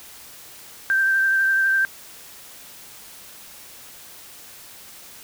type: tone with vibrato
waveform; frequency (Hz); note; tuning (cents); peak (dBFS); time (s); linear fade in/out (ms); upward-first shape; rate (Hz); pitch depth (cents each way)
sine; 1568; G6; 0; -16; 0.9-1.85; 0; triangle; 12; 19
effects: white hiss -43 dBFS RMS until 5.23 s